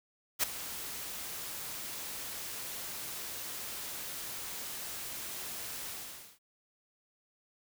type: noise with ADSR envelope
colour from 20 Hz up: white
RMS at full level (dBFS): -26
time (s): 0.39-6.39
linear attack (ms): 42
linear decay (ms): 7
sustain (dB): -15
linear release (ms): 500
effects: none